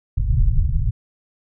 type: low-pass noise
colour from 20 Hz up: pink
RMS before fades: -17 dBFS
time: 0.17-0.91 s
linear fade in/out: 10 ms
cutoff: 140 Hz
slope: 48 dB/octave
effects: none